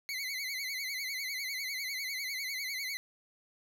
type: tone with vibrato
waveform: 25% pulse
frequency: 2129 Hz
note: C7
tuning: 30 cents sharp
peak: -31 dBFS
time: 0.09-2.97 s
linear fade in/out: 0 ms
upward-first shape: sine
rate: 10 Hz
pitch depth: 110 cents each way
effects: 12-bit